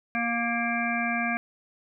harmonic tone with a mistuned harmonic, 235 Hz, A#3, 14 cents sharp, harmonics 1 / 3 / 5 / 7 / 9 / 10, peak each -30 / -31 / -36 / -31 / -36 / -31 dBFS, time 0.15-1.37 s, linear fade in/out 0 ms, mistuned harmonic 7, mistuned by -20 cents, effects none

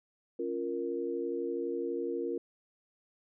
sine chord, Bb minor, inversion first, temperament equal, 277.2 / 349.2 / 466.2 Hz, Db4 / F4 / Bb4, 0 / 0 / 0 cents, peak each -39 / -35 / -35 dBFS, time 0.39-2.38 s, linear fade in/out 5 ms, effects none

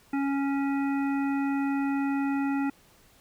harmonic tone, 277.2 Hz, C#4, in tune, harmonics 1 / 3 / 5 / 7 / 9, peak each -25 / -35 / -39 / -42 / -44 dBFS, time 0.13-2.7 s, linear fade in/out 5 ms, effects pink hiss -59 dBFS RMS until 3.2 s

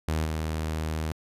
sawtooth tone with level steps, 78.7 Hz, D#2, 20 cents sharp, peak -21 / -24 dBFS, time 0.08-1.12 s, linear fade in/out 0 ms, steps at 0.24 s, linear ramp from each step 20 ms, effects resampled to 32000 Hz

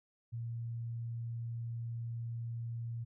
sine tone, 116.54 Hz, A#2, in tune, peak -37 dBFS, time 0.32-3.05 s, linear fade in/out 20 ms, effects none

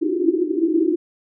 white band-pass noise, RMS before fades -19 dBFS, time 0.01-0.96 s, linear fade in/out 20 ms, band 310 to 360 Hz, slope 96 dB/octave, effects none

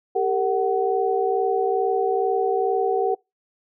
sine tone cluster, 394.5 / 456.8 / 749 Hz, G4 / A#4 / F#5, +11 / -35 / +21 cents, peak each -23 dBFS, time 0.15-3.15 s, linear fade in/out 10 ms, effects noise-tail reverb RT60 0.2 s tail -24 dB re dry

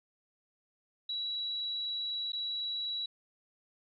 sine tone with dropouts, 3908 Hz, B7, 19 cents flat, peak -33 dBFS, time 1.09-3.06 s, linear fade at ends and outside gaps 5 ms, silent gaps 2.321-2.331 s, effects none

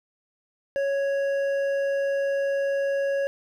sine tone with hard clipping, 554.4 Hz, C#5, in tune, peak -24 dBFS, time 0.76-3.27 s, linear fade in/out 0 ms, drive 7 dB, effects none

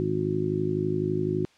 harmonic tone, 51.91 Hz, G#1, in tune, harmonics 2 / 3 / 4 / 5 / 6 / 7, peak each -34 / -30 / -36 / -35 / -32 / -27 dBFS, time 0-1.45 s, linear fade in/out 0 ms, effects white hiss -60 dBFS RMS until 1.57 s + low-pass 5000 Hz 12 dB/octave

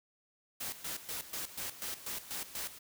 white noise with tremolo, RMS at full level -39 dBFS, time 0.6-2.79 s, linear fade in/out 10 ms, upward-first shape square, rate 4.1 Hz, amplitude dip 75%, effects none

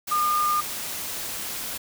sine tone in noise, 1212 Hz, D#6, 46 cents flat, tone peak -20 dBFS, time 0.11-0.61 s, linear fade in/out 10 ms, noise white, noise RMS -32 dBFS, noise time 0.07-1.78 s, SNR +9 dB, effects none

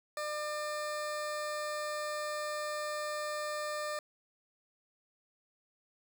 20% pulse tone, 600 Hz, D5, 37 cents sharp, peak -30 dBFS, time 0.17-3.99 s, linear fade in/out 2 ms, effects none

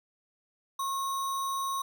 sine tone with sample-and-hold, 1086 Hz, C#6, 36 cents flat, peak -29 dBFS, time 0.79-1.82 s, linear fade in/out 5 ms, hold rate 4900 Hz, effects none

